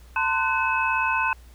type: tone cluster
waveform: sine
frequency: 898 / 1035 / 1501 / 2576 Hz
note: A5 / C6 / F#6 / E7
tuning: +35 / -19 / +24 / -41 cents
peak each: -26 dBFS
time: 0.16-1.33 s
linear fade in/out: 2 ms
effects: added 60 Hz sine -45 dBFS peak until 1.54 s + pink hiss -56 dBFS RMS until 1.54 s